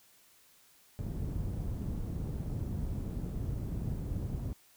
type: low-pass noise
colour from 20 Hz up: white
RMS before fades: -36 dBFS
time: 0.99-4.53 s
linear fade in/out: 0 ms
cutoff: 130 Hz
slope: 12 dB/octave
effects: white hiss -63 dBFS RMS until 4.76 s